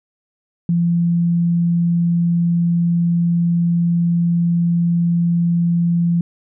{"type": "tone", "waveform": "sine", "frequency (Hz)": 171, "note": "F3", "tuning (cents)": -36, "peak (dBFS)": -13, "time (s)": [0.69, 6.21], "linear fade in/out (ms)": 2, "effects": []}